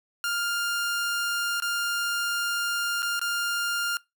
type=tone with dropouts; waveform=sawtooth; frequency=1403 Hz; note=F6; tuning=8 cents sharp; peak=-22 dBFS; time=0.24-3.97 s; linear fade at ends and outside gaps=1 ms; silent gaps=1.601-1.622 / 3.022-3.028 / 3.194-3.214 s; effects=noise-tail reverb RT60 0.2 s tail -22 dB re dry